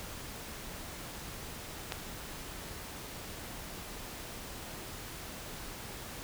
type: click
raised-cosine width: 0.2 ms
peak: -17 dBFS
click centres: 1.922 s
effects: pink hiss -44 dBFS RMS until 6.23 s